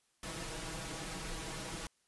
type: noise with comb filter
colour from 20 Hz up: pink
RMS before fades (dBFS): -42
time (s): 0.23-1.87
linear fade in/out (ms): 2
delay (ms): 6.2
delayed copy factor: +0.85
effects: white hiss -75 dBFS RMS until 2.07 s + resampled to 24000 Hz